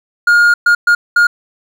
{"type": "tone bursts at uneven times", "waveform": "triangle", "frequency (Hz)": 1422, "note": "F6", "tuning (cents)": 31, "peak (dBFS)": -4, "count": 4, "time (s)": [[0.27, 0.54], [0.66, 0.75], [0.87, 0.95], [1.16, 1.27]], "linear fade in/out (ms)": 5, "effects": []}